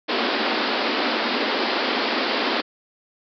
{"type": "band-pass noise", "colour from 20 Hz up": "pink", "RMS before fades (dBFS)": -23, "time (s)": [0.08, 2.62], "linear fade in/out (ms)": 20, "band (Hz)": [220, 5000], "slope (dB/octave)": 96, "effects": []}